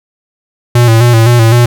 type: tone with vibrato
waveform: square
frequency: 116.9 Hz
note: A#2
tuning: 5 cents sharp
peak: -4 dBFS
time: 0.75-1.66 s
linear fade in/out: 5 ms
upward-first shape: square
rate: 3.9 Hz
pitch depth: 55 cents each way
effects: none